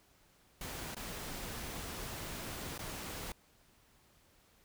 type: noise with dropouts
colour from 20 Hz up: pink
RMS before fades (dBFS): -43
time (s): 0.61-3.32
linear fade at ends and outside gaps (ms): 2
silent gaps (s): 0.947-0.966 / 2.779-2.791
effects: pink hiss -67 dBFS RMS until 4.64 s